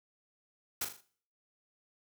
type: noise with echo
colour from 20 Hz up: white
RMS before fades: -34 dBFS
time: 0.81-0.85 s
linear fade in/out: 5 ms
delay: 40 ms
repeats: 4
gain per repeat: -7 dB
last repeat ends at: 1.01 s
effects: noise-tail reverb RT60 0.5 s tail -18 dB re dry